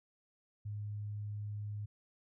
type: tone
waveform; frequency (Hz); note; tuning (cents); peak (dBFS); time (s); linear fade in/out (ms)
sine; 104.1; G#2; +5; -38; 0.65-1.86; 10
effects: none